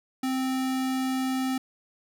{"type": "tone", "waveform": "square", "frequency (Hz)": 261.1, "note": "C4", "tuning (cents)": -3, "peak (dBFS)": -26, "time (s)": [0.23, 1.58], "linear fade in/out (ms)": 5, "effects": []}